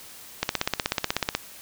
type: click train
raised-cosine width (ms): 0.2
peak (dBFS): -5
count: 16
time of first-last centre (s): 0.43-1.35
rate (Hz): 16.3
effects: white hiss -45 dBFS RMS until 1.61 s